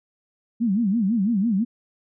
sine tone with vibrato, 212.2 Hz, G#3, 38 cents sharp, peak -18 dBFS, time 0.6-1.65 s, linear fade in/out 20 ms, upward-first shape sine, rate 6 Hz, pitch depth 220 cents each way, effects none

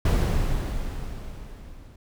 brown noise with level ramp, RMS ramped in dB -18 to -46 dBFS, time 0.05-1.96 s, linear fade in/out 5 ms, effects none

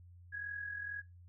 sine tone with amplitude modulation, 1661.2 Hz, G#6, in tune, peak -36 dBFS, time 0.32-1.02 s, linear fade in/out 20 ms, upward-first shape sine, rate 42.1 Hz, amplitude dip 60%, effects noise-tail reverb RT60 0.2 s tail -17 dB re dry + added 88 Hz sine -54 dBFS peak until 1.28 s

